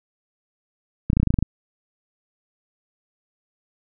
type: clicks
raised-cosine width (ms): 5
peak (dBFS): -6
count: 10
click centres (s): 1.101 / 1.132 / 1.17 / 1.2 / 1.231 / 1.273 / 1.305 / 1.341 / 1.388 / 1.426
effects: none